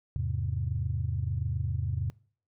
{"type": "chord", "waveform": "sine", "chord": "E augmented", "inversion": "none", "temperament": "equal", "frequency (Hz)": [82.41, 103.83, 130.81], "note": ["E2", "G#2", "B#2"], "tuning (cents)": [0, 0, 0], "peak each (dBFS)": -32, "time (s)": [0.16, 2.1], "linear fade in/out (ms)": 0, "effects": ["noise-tail reverb RT60 0.5 s tail -25 dB re dry", "tanh soft clip ceiling -18 dBFS"]}